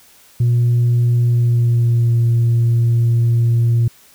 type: tone with pitch glide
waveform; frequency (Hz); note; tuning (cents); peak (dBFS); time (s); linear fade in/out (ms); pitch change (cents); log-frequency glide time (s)
sine; 120 to 117.19; B2 to A#2; -49 to +10; -9; 0.4-3.88; 5; -41; 1.22-2.17
effects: tanh soft clip ceiling -9 dBFS + white hiss -48 dBFS RMS until 4.14 s